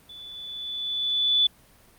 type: tone with level ramp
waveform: sine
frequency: 3472 Hz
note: A7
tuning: 24 cents flat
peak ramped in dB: -41 to -16 dBFS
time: 0.09-1.47 s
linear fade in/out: 5 ms
effects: pink hiss -56 dBFS RMS until 1.98 s + Opus 32 kbps